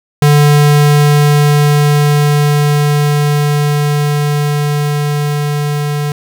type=tone with level ramp; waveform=square; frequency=146.83 Hz; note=D3; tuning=in tune; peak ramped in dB=-5 to -14 dBFS; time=0.22-6.12 s; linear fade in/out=2 ms; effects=7-bit